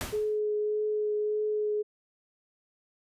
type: noise with exponential decay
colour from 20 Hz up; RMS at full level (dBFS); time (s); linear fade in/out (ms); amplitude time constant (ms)
pink; -32; 0.01-0.39; 0; 81
type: tone with vibrato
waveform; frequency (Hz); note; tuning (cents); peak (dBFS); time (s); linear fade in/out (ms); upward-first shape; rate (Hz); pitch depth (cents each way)
sine; 423.3; G#4; +33; -26; 0.12-1.83; 20; triangle; 1.7; 13
effects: resampled to 32000 Hz